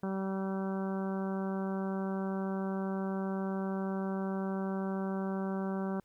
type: harmonic tone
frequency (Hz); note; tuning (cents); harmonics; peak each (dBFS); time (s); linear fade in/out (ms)
192.4; G3; -32; 1 / 2 / 3 / 4 / 5 / 6 / 7 / 8; -33 / -39 / -43 / -45 / -47 / -49 / -50 / -51; 0.03-6; 2
effects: pink hiss -74 dBFS RMS until 6.04 s